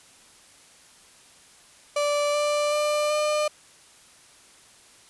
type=tone with pitch steps; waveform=35% pulse; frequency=584 / 590.1 / 596.3 / 602.5 Hz; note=D5 / D5 / D5 / D5; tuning=-10 / +8 / +26 / +44 cents; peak=-20 dBFS; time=1.96-3.48 s; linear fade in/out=5 ms; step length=380 ms; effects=white hiss -53 dBFS RMS until 5.09 s + resampled to 24000 Hz